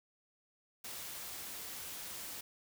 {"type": "noise", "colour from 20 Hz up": "white", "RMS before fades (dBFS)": -45, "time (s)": [0.84, 2.41], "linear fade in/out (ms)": 5, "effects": []}